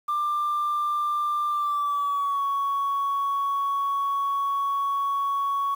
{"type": "tone with pitch glide", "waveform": "sine", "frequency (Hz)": [1188, 1114.9], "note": ["D6", "C#6"], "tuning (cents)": [20, 10], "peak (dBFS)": -21, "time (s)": [0.08, 5.75], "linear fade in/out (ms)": 10, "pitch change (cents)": -110, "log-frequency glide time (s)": [1.5, 2.43], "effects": ["tanh soft clip ceiling -20 dBFS", "8-bit"]}